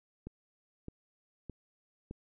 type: click train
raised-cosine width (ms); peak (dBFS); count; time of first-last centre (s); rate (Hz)
3; -29; 4; 0.27-2.11; 1.63
effects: none